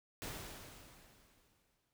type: noise with exponential decay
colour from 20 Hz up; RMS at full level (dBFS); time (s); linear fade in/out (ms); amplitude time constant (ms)
pink; -43; 0.22-1.93; 0; 370
effects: none